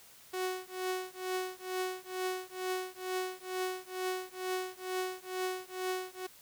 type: tone with tremolo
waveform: sawtooth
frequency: 370.4 Hz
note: F#4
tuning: 2 cents sharp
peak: -27 dBFS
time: 0.33-6.27 s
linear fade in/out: 10 ms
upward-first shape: triangle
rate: 2.2 Hz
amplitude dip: 100%
effects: white hiss -57 dBFS RMS until 6.41 s